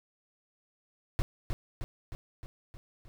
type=noise with echo; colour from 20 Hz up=brown; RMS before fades=-27 dBFS; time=1.19-1.22 s; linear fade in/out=0 ms; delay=310 ms; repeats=6; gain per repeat=-4 dB; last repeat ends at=3.08 s; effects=none